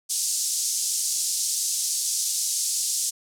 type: band-pass noise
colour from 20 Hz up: pink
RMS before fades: -26 dBFS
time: 0.09-3.11 s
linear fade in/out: 20 ms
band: 5400 to 10000 Hz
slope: 24 dB/octave
effects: none